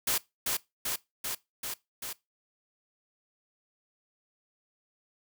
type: noise with echo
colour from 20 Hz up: white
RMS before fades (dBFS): -28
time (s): 0.07-0.18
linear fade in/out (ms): 5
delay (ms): 390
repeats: 5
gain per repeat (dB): -2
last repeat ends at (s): 2.13
effects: noise-tail reverb RT60 0.2 s tail -20 dB re dry